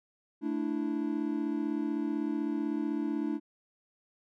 triangle chord, A suspended fourth, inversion none, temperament equal, 220 / 293.7 / 329.6 Hz, A3 / D4 / E4, 0 / 0 / 0 cents, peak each -34 / -30 / -33 dBFS, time 0.41-3.4 s, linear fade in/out 50 ms, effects none

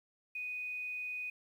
sine tone with quantisation, 2487 Hz, D#7, 1 cent flat, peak -37 dBFS, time 0.35-1.3 s, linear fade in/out 5 ms, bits 11, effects none

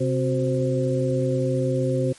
harmonic tone with a mistuned harmonic, 130.81 Hz, C3, in tune, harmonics 1 / 2 / 3 / 4, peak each -23 / -27 / -27 / -25 dBFS, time 0-2.13 s, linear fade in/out 10 ms, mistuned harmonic 3, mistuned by -93 cents, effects white hiss -48 dBFS RMS until 2.18 s + MP3 48 kbps

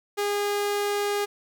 sawtooth tone, 409 Hz, G#4, 26 cents flat, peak -20 dBFS, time 0.17-1.26 s, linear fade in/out 20 ms, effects none

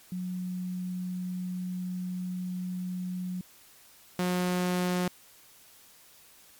sine / sawtooth tone pair in turn, 181.9 / 180.02 Hz, F#3 / F#3, -29 / -47 cents, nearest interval unison, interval 18 cents, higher first, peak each -31 / -22 dBFS, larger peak second, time 0.12-3.41 / 4.19-5.08 s, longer first, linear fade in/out 2 ms, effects white hiss -56 dBFS RMS until 6.59 s + MP3 96 kbps

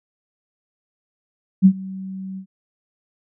sine tone with ADSR envelope, 190.4 Hz, F#3, 50 cents sharp, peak -5 dBFS, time 1.62-2.46 s, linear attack 35 ms, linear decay 69 ms, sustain -23 dB, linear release 84 ms, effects none

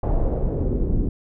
brown noise with low-pass filter sweep, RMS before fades -21 dBFS, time 0.03-1.09 s, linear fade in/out 5 ms, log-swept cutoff 740 to 310 Hz, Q 2.1, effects none

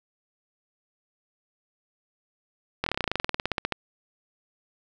slowing click train, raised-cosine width 0.3 ms, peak -9 dBFS, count 21, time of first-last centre 2.84-3.723 s, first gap 24 ms, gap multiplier 1.06, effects none

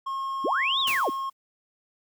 triangle tone, 1079 Hz, C#6, 47 cents flat, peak -26 dBFS, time 0.06-1.3 s, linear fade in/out 10 ms
sine linear two-way sweep, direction up then down, 201.8 to 3849 to 201.8 Hz, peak -23 dBFS, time 0.44-1.1 s, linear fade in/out 10 ms, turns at 0.8 s
white noise with exponential decay, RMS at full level -31 dBFS, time 0.87-1.33 s, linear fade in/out 5 ms, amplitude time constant 99 ms
effects none

